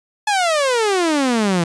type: exponential sweep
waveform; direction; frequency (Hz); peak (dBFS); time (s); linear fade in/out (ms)
sawtooth; down; 863 to 164.3; -11; 0.27-1.64; 5
effects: resampled to 22050 Hz